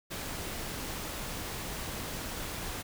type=noise; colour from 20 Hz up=pink; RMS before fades=-38 dBFS; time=0.1-2.83 s; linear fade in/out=20 ms; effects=none